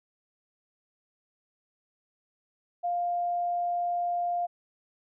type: tone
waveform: sine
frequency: 701 Hz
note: F5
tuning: 6 cents sharp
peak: -26 dBFS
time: 2.83-4.47 s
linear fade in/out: 20 ms
effects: none